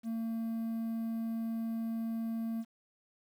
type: tone with quantisation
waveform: triangle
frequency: 226.8 Hz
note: A#3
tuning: 47 cents flat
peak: -31 dBFS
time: 0.03-2.65 s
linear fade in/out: 50 ms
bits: 10
effects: none

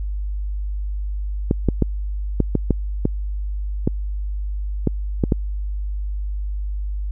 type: clicks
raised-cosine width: 3 ms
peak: -3 dBFS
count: 11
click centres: 1.511 / 1.687 / 1.823 / 2.403 / 2.553 / 2.707 / 3.054 / 3.875 / 4.873 / 5.238 / 5.322 s
effects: added 50 Hz sine -22 dBFS peak until 7.11 s

